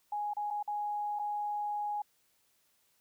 sine tone with dropouts, 830.6 Hz, G#5, in tune, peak -32 dBFS, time 0.12-2.02 s, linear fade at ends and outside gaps 5 ms, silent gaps 0.336-0.367 / 0.504-0.508 / 0.628-0.676 / 1.19-1.194 s, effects white hiss -72 dBFS RMS until 3 s

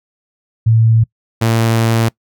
sine / sawtooth tone pair in turn, 112.8 / 113.91 Hz, A2 / A#2, +44 / -40 cents, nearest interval unison, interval 16 cents, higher second, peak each -7 dBFS, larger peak neither, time 0.66-1.04 / 1.41-2.09 s, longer second, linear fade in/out 10 ms, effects noise-tail reverb RT60 0.1 s tail -24 dB re dry

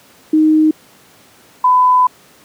sine tone pair in turn, 311.1 / 1003.2 Hz, D#4 / B5, 0 / +27 cents, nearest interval octave + minor sixth, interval 2027 cents, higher second, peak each -7 dBFS, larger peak neither, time 0.33-0.71 / 1.64-2.07 s, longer second, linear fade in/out 5 ms, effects pink hiss -46 dBFS RMS until 2.44 s + high-pass 150 Hz 12 dB/octave

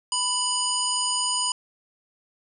harmonic tone, 987.8 Hz, B5, in tune, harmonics 1 / 3 / 5 / 7 / 9, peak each -29 / -29 / -29 / -29 / -29 dBFS, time 0.12-1.52 s, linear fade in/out 2 ms, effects none

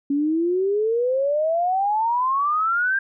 sine exponential sweep, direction up, 277.2 to 1609 Hz, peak -18 dBFS, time 0.1-2.99 s, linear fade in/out 5 ms, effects none

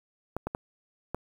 clicks, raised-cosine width 1 ms, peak -17 dBFS, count 4, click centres 0.366 / 0.47 / 0.549 / 1.146 s, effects 8-bit

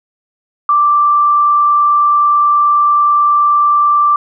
sine tone with frequency modulation, 1174.7 Hz, D6, in tune, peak -7 dBFS, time 0.69-4.16 s, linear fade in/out 2 ms, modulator 29.3 Hz, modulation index 0.26, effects none

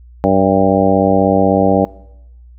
harmonic tone with a mistuned harmonic, 96.2 Hz, G2, 32 cents flat, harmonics 1 / 2 / 3 / 4 / 5 / 6 / 7 / 8, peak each -22 / -16 / -16 / -21 / -17 / -16 / -19 / -18 dBFS, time 0.24-1.85 s, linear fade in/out 0 ms, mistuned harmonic 8, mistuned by +62 cents, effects noise-tail reverb RT60 0.9 s tail -23 dB re dry + added 60 Hz sine -37 dBFS peak until 2.58 s

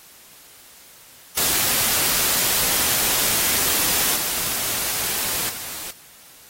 white noise with level steps, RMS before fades -20 / -24 / -32 dBFS, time 1.37-5.91 s, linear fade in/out 5 ms, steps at 4.16 / 5.49 s, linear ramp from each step 5 ms, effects white hiss -47 dBFS RMS until 6.49 s + AAC 48 kbps

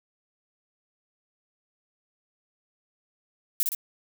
violet noise with echo, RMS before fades -23 dBFS, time 3.6-3.63 s, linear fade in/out 0 ms, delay 59 ms, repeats 2, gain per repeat -4 dB, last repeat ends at 3.748 s, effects none

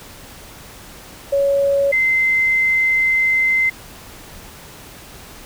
sine tone pair in turn, 558 / 2071 Hz, C#5 / C7, +11 / -18 cents, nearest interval octave + major seventh, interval 2271 cents, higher second, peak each -13 dBFS, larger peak neither, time 1.32-1.92 / 1.92-3.7 s, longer second, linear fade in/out 10 ms, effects pink hiss -39 dBFS RMS until 5.45 s

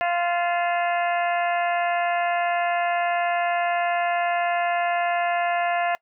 harmonic tone with a mistuned harmonic, 347.7 Hz, F4, 8 cents flat, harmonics 2 / 3 / 4 / 5 / 6 / 7 / 8, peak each -22 / -32 / -33 / -30 / -33 / -36 / -37 dBFS, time 0.01-5.95 s, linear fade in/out 0 ms, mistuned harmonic 7, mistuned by +70 cents, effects noise-tail reverb RT60 0.1 s tail -23 dB re dry

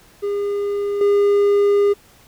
triangle tone with level steps, 405.9 Hz, G#4, 40 cents flat, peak -17 / -10 dBFS, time 0.22-1.94 s, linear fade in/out 20 ms, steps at 1.01 s, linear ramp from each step 2 ms, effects pink hiss -50 dBFS RMS until 2.27 s

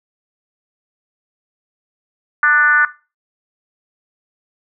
sine tone with frequency modulation, 1480 Hz, F#6, in tune, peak -9 dBFS, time 2.43-2.85 s, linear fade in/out 2 ms, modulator 289 Hz, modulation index 1, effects noise-tail reverb RT60 0.3 s tail -17 dB re dry

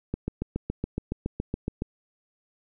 click train, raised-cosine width 3 ms, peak -15 dBFS, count 13, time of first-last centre 0.14-1.821 s, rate 7.14 Hz, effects none

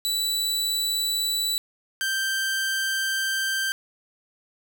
sawtooth tone pair in turn, 3952 / 1568.4 Hz, B7 / G6, 0 / 0 cents, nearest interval octave + major third, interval 1600 cents, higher first, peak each -20 dBFS, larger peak neither, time 0.05-1.58 / 2.01-3.72 s, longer second, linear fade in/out 0 ms, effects none

